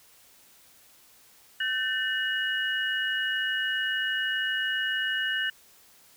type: tone cluster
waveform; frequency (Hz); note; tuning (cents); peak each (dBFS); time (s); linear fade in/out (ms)
sine; 1534 / 1781 / 2902; G6 / A6 / F#7; -38 / +21 / -34; -30; 1.6-5.5; 5
effects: white hiss -57 dBFS RMS until 6.16 s